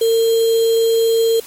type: tone with sample-and-hold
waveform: sine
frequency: 454.6 Hz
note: A#4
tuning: 43 cents flat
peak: -11 dBFS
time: 0.01-1.4 s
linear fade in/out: 5 ms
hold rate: 3675 Hz
effects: white hiss -37 dBFS RMS until 1.46 s + MP3 64 kbps